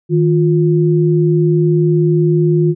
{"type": "tone pair together", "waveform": "sine", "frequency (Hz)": [156.5, 352.6], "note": ["D#3", "F4"], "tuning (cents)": [10, 17], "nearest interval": "octave + major second", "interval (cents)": 1407, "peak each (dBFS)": [-11, -13], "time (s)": [0.09, 2.75], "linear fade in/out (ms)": 50, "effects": []}